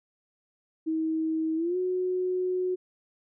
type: tone with pitch glide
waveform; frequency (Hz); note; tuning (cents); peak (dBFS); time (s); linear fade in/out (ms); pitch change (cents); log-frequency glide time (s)
sine; 319.1 to 366.5; D#4 to F#4; +44 to -16; -25; 0.86-2.76; 20; +240; 1.56-1.77
effects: none